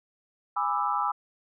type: chord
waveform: sine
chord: E dominant seventh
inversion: first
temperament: just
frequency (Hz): 824.1 / 988.9 / 1186.7 / 1318.5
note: G#5 / B5 / D6 / E6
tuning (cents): -14 / +2 / +18 / 0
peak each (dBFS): -30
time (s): 0.56-1.12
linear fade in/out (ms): 10
effects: none